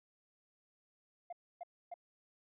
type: tone bursts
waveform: sine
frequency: 698.5 Hz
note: F5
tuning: in tune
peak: -40 dBFS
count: 3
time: 1.3-1.941 s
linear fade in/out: 5 ms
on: 27 ms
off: 280 ms
effects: tanh soft clip ceiling -40 dBFS